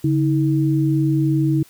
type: tone pair together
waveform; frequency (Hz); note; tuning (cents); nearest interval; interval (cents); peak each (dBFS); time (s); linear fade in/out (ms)
sine; 142.1 / 319; C#3 / D#4; +43 / +43; octave + major second; 1400; -17 / -18; 0.04-1.63; 5
effects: white hiss -50 dBFS RMS until 1.69 s